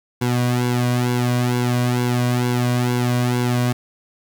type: tone with flanger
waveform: sawtooth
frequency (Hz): 122.9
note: B2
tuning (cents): -8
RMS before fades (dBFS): -19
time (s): 0.21-3.73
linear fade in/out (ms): 10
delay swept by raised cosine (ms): 1.6 to 2.32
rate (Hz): 2.2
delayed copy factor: -0.8
effects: 8-bit